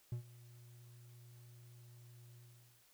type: tone with ADSR envelope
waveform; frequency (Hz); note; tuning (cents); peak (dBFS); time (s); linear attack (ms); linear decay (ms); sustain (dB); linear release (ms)
triangle; 120; B2; -49; -34; 0.12-2.85; 3; 100; -20; 480
effects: white hiss -69 dBFS RMS until 2.93 s